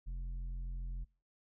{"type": "tone with tanh clipping", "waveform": "sine", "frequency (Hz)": 43.65, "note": "F1", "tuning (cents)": 0, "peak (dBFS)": -39, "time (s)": [0.06, 1.05], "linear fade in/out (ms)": 20, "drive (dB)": 7, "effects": ["noise-tail reverb RT60 0.4 s tail -26 dB re dry"]}